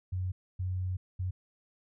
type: tone bursts at uneven times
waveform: sine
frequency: 92.1 Hz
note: F#2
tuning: 7 cents flat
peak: -30 dBFS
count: 3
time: 0.12-0.32 / 0.59-0.97 / 1.19-1.31 s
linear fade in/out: 10 ms
effects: none